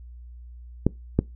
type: clicks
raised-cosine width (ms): 3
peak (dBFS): -5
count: 2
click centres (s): 0.866 / 1.19
effects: noise-tail reverb RT60 0.2 s tail -22 dB re dry + added 60 Hz sine -40 dBFS peak until 1.35 s